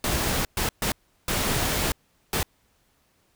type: noise bursts at uneven times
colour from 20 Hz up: pink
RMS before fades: -25 dBFS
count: 5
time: 0.04-0.45 / 0.57-0.69 / 0.82-0.92 / 1.28-1.92 / 2.33-2.43 s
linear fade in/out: 2 ms
effects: pink hiss -66 dBFS RMS until 3.35 s